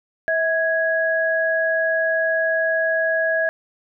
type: tone pair together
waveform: sine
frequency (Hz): 647.9 / 1661.2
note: E5 / G#6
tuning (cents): -30 / 0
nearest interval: octave + major third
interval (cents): 1630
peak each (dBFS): -20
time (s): 0.28-3.49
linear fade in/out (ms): 0
effects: none